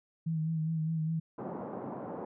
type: tone with vibrato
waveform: sine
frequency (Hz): 159.9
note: D#3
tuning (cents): +48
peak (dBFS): -29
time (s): 0.26-1.2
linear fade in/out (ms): 10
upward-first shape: sine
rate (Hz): 4.9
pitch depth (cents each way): 38
type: band-pass noise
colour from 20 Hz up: pink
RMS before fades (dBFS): -40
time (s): 1.38-2.25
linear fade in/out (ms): 5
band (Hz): 160 to 970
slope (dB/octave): 24
effects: none